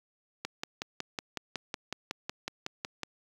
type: click train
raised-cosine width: 0.2 ms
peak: -16 dBFS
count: 15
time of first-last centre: 0.45-3.033 s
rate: 5.42 Hz
effects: high-pass 80 Hz 12 dB/octave + 8-bit